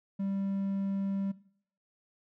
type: tone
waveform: triangle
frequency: 196 Hz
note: G3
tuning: in tune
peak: -28 dBFS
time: 0.19-1.32 s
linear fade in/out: 10 ms
effects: noise-tail reverb RT60 0.6 s tail -19 dB re dry